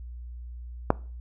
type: click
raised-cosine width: 1 ms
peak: -4 dBFS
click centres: 0.904 s
effects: noise-tail reverb RT60 0.4 s tail -22 dB re dry + added 60 Hz sine -37 dBFS peak until 1.2 s